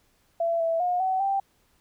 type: tone with pitch steps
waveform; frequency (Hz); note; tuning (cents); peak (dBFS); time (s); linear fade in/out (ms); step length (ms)
sine; 672 / 660 / 717 / 755 / 785; E5 / E5 / F5 / F#5 / G5; +33 / +2 / +45 / +35 / +2; -22; 0.4-1.4; 5; 200
effects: pink hiss -66 dBFS RMS until 1.8 s